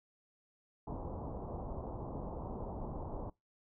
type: low-pass noise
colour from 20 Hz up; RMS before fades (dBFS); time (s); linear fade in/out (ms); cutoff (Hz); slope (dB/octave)
pink; -42; 0.87-3.3; 5; 1000; 48
effects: noise-tail reverb RT60 0.2 s tail -23 dB re dry